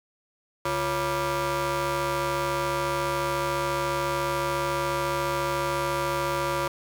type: ring-modulated tone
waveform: 20% pulse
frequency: 207.7 Hz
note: G#3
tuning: in tune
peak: -17 dBFS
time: 0.65-6.68 s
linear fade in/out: 5 ms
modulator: 764 Hz
effects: none